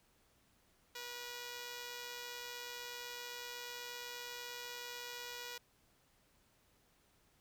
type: tone with amplitude modulation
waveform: 5% pulse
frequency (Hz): 484.2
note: B4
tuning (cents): -34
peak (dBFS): -31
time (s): 0.95-5.58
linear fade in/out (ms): 5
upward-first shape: sine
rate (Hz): 128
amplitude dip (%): 40
effects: pink hiss -72 dBFS RMS until 7.4 s